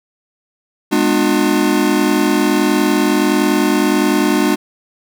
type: chord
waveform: square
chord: G# diminished seventh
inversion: none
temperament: just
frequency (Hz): 207.7 / 249.2 / 299 / 358.8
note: G#3 / B3 / D4 / F4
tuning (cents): 0 / +16 / +31 / +47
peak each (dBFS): -19 / -20 / -16 / -19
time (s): 0.91-4.56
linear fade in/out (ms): 20
effects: none